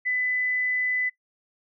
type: tone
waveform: sine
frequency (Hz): 2002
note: B6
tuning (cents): +23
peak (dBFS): -23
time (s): 0.05-1.1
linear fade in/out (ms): 20
effects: noise-tail reverb RT60 0.1 s tail -18 dB re dry